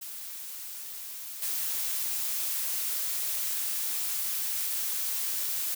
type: noise with level steps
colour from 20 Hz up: blue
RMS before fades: -40 / -31 dBFS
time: 0.01-5.75 s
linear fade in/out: 10 ms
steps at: 1.42 s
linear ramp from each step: 2 ms
effects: none